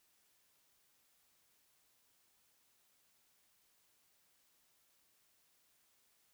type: silence
effects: white hiss -74 dBFS RMS until 6.33 s